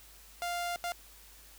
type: tone bursts at uneven times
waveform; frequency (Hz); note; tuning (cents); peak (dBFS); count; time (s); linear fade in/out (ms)
sawtooth; 698.5; F5; 0; -29; 2; 0.42-0.76 / 0.84-0.92; 0
effects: added 50 Hz sine -58 dBFS peak until 1.58 s + white hiss -56 dBFS RMS until 1.58 s